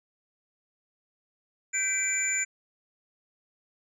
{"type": "tone cluster", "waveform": "sine", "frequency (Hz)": [1557, 2014, 2333, 7030], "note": ["G6", "B6", "D7", "A8"], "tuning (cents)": [-12, 33, -12, -2], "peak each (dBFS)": [-34, -35, -30, -27], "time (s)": [1.73, 2.45], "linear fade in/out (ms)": 20, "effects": ["tanh soft clip ceiling -16 dBFS"]}